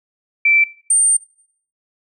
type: tone pair in turn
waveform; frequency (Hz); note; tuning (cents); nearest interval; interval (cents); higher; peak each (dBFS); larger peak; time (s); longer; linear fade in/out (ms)
sine; 2333 / 8808; D7 / C#9; -12 / -12; octave + major seventh; 2300; second; -10; neither; 0.45-0.64 / 0.9-1.17; second; 5
effects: noise-tail reverb RT60 0.6 s tail -21 dB re dry